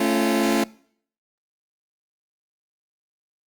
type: chord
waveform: sawtooth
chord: A augmented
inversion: none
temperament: just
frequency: 220 / 275 / 343.8 Hz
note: A3 / C#4 / E#4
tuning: 0 / -14 / -27 cents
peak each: -19 dBFS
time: 0-0.64 s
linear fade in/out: 5 ms
effects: noise-tail reverb RT60 0.6 s tail -23 dB re dry + Opus 32 kbps